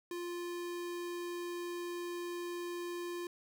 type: tone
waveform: square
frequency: 349.2 Hz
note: F4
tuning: in tune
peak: -39 dBFS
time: 0.11-3.27 s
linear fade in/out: 2 ms
effects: none